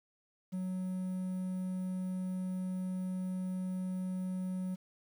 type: tone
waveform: triangle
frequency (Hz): 184.9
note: F#3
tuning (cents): -1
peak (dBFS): -32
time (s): 0.52-4.76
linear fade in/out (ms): 20
effects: 10-bit